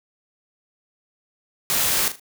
white noise with echo, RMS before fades -21 dBFS, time 1.7-2.08 s, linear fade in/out 0 ms, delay 39 ms, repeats 3, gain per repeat -10 dB, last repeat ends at 2.197 s, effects none

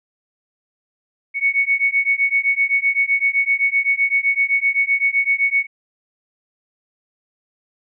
sine beating tone pair, 2217 / 2224.8 Hz, C#7 / C#7, 0 / +6 cents, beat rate 7.8 Hz, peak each -18 dBFS, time 1.34-5.67 s, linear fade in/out 50 ms, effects none

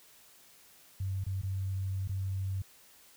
sine tone with dropouts, 95.9 Hz, G2, 37 cents flat, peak -31 dBFS, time 1-2.62 s, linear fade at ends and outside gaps 5 ms, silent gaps 1.24-1.264 / 1.416-1.433 / 2.076-2.092 s, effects white hiss -59 dBFS RMS until 3.16 s

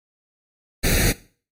pink noise with comb filter, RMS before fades -18 dBFS, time 0.83-1.13 s, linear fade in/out 20 ms, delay 0.47 ms, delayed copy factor +0.95, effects noise-tail reverb RT60 0.4 s tail -18 dB re dry + MP3 64 kbps

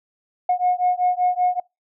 sine beating tone pair, 721 / 726.2 Hz, F#5 / F#5, -45 / -33 cents, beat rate 5.2 Hz, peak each -19 / -19 dBFS, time 0.49-1.6 s, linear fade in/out 5 ms, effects noise-tail reverb RT60 0.2 s tail -25 dB re dry + tanh soft clip ceiling -11 dBFS

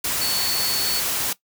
sine tone in noise, 4435 Hz, C#8, in tune, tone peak -23 dBFS, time 0.21-1 s, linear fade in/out 5 ms, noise white, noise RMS -24 dBFS, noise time 0.04-1.33 s, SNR -2 dB, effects noise-tail reverb RT60 0.1 s tail -18 dB re dry

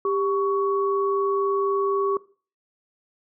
sine tone pair together, 395.6 / 1119 Hz, G4 / C#6, +16 / +16 cents, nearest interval octave + tritone, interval 1800 cents, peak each -22 / -25 dBFS, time 0.05-2.17 s, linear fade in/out 2 ms, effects noise-tail reverb RT60 0.4 s tail -20 dB re dry

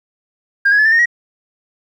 sine tone with pitch steps, 1610 / 1664.9 / 1721.6 / 1780.2 / 1840.9 / 1903.6 Hz, G6 / G#6 / A6 / A6 / A#6 / A#6, +46 / +4 / -38 / +20 / -22 / +36 cents, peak -7 dBFS, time 0.65-1.058 s, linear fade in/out 10 ms, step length 68 ms, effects tanh soft clip ceiling -6 dBFS + 8-bit

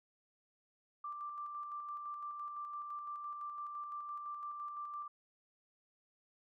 sine tone with tremolo, 1178 Hz, D6, 5 cents sharp, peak -40 dBFS, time 1.04-5.08 s, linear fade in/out 5 ms, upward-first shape square, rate 5.9 Hz, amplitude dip 30%, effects none

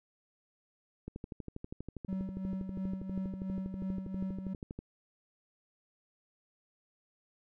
click train, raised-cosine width 3 ms, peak -28 dBFS, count 47, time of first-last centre 1.08-4.79 s, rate 12.4 Hz
triangle tone with tremolo, 189.9 Hz, F#3, 45 cents sharp, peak -31 dBFS, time 2.08-4.54 s, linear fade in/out 10 ms, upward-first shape sine, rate 2.9 Hz, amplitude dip 55%
effects none

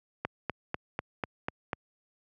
click train, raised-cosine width 0.5 ms, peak -15 dBFS, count 7, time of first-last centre 0.25-1.731 s, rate 4.05 Hz, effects high-pass 80 Hz 12 dB/octave

